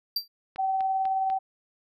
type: tone with exponential decay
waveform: square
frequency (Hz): 4699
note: D8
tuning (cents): 0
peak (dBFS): -22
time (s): 0.16-0.28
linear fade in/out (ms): 5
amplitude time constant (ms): 24
type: click train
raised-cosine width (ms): 0.3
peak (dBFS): -26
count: 4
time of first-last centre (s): 0.56-1.301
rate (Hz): 4.05
type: tone with tremolo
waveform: sine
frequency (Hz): 767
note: G5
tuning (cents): -38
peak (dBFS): -22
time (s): 0.58-1.39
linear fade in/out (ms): 20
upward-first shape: triangle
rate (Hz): 19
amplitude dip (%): 30
effects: none